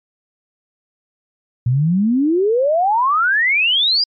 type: exponential sweep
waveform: sine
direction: up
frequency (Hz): 116.54 to 4978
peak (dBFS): -12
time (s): 1.66-4.04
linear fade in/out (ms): 5
effects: MP3 64 kbps